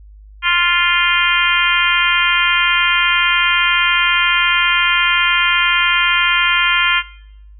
harmonic tone, 349.2 Hz, F4, in tune, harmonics 3 / 4 / 5 / 6 / 7 / 8 / 9, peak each -20 / -18 / -20 / -19 / -18 / -22 / -20 dBFS, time 0.42-7.03 s, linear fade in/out 50 ms, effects noise-tail reverb RT60 0.8 s tail -21 dB re dry + added 51 Hz sine -37 dBFS peak until 7.59 s

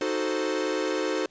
45% pulse chord, D# diminished seventh, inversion none, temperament equal, 311.1 / 370 / 440 / 523.3 Hz, D#4 / F#4 / A4 / C5, 0 / 0 / 0 / 0 cents, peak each -31 dBFS, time 0.01-1.26 s, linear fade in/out 2 ms, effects pink hiss -62 dBFS RMS until 1.3 s + resampled to 16000 Hz

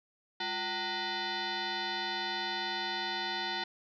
sine tone with frequency modulation, 1318.5 Hz, E6, in tune, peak -32 dBFS, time 0.4-3.64 s, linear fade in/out 5 ms, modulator 557 Hz, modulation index 5.5, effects none

